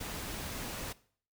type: noise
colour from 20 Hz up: pink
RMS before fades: -40 dBFS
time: 0-0.93 s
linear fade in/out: 10 ms
effects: noise-tail reverb RT60 0.5 s tail -19 dB re dry